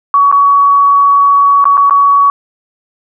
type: tone with dropouts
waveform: sine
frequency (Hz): 1127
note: C#6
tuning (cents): +28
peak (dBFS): -4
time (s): 0.14-2.3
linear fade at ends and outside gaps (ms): 1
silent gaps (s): 0.315-0.325 / 1.642-1.654 / 1.771-1.777 / 1.897-1.908
effects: none